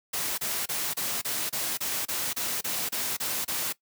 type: noise bursts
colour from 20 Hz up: white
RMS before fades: -30 dBFS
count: 13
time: 0.13-3.728 s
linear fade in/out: 10 ms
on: 250 ms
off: 29 ms
effects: noise-tail reverb RT60 0.1 s tail -19 dB re dry + high-pass 100 Hz 12 dB/octave